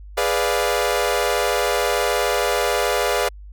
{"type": "chord", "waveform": "sawtooth", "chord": "G# diminished seventh", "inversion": "none", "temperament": "equal", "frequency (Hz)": [415.3, 493.9, 587.3, 698.5], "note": ["G#4", "B4", "D5", "F5"], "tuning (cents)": [0, 0, 0, 0], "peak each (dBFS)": [-20, -19, -20, -21], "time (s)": [0.17, 3.29], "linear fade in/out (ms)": 10, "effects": ["added 50 Hz sine -36 dBFS peak until 3.52 s"]}